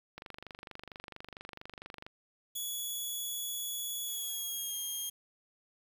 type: click train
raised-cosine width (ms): 0.3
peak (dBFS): -28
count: 47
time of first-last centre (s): 0.18-2.065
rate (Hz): 24.4
type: tone with pitch glide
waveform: 5% pulse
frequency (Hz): 3391 to 3232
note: G#7 to G#7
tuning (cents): +35 to -48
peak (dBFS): -28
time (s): 2.55-5.1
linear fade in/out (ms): 10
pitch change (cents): -83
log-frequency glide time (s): 4.06-4.76
effects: 9-bit